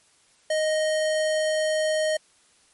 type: tone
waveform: square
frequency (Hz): 622.3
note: D#5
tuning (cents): 0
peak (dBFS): -22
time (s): 0.5-2.17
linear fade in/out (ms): 5
effects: white hiss -60 dBFS RMS until 2.73 s + MP3 48 kbps